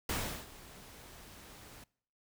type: noise with ADSR envelope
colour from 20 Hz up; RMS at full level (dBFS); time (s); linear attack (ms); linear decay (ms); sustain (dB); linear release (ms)
pink; -34; 0.09-1.84; 4; 360; -19; 4
effects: noise-tail reverb RT60 0.6 s tail -24 dB re dry